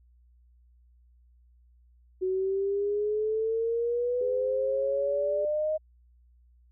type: exponential sweep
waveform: sine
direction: up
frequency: 370 to 626 Hz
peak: -25 dBFS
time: 2.21-5.78 s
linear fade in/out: 20 ms
type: tone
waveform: sine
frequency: 416.1 Hz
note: G#4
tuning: 3 cents sharp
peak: -33 dBFS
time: 4.21-5.45 s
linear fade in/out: 2 ms
effects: added 60 Hz sine -57 dBFS peak until 6.71 s